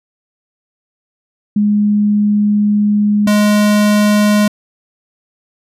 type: tone pair in turn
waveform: sine / square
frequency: 207.7 / 208.6 Hz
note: G#3 / G#3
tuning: 0 / +8 cents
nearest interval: unison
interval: 8 cents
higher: second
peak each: -9 dBFS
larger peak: neither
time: 1.56-3.27 / 3.27-4.48 s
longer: first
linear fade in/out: 5 ms
effects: resampled to 32000 Hz